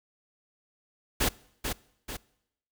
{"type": "noise with echo", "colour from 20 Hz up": "pink", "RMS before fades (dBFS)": -25, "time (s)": [1.2, 1.29], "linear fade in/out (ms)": 10, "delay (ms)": 440, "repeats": 2, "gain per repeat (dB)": -6, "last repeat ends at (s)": 2.17, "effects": ["noise-tail reverb RT60 0.8 s tail -23 dB re dry"]}